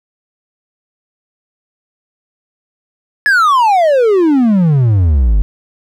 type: exponential sweep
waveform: triangle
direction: down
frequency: 1733 to 46.25 Hz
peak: -5 dBFS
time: 3.26-5.42 s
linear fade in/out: 0 ms
effects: none